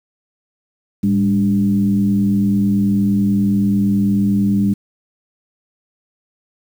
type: tone with frequency modulation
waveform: sine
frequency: 200.2 Hz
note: G3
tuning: 37 cents sharp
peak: -12 dBFS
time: 1.03-4.74 s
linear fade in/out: 10 ms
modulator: 90.9 Hz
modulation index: 0.64
effects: 7-bit